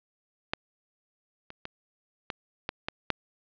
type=clicks; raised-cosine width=0.3 ms; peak=-11 / -26 / -20 / -16 / -14 / -14 / -8 dBFS; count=7; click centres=0.535 / 1.504 / 1.654 / 2.302 / 2.691 / 2.885 / 3.103 s; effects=resampled to 11025 Hz + 8-bit